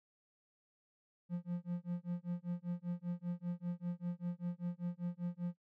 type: tone with tremolo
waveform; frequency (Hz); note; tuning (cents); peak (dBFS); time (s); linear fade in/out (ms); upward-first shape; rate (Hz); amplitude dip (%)
triangle; 175.3; F3; +7; -32; 1.29-5.55; 50; sine; 5.1; 100
effects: noise-tail reverb RT60 0.1 s tail -22 dB re dry